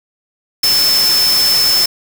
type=tone in noise; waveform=sine; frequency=5274 Hz; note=E8; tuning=in tune; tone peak=-10 dBFS; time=0.63-1.86 s; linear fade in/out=5 ms; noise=white; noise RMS=-18 dBFS; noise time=0.63-1.86 s; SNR=+5 dB; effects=none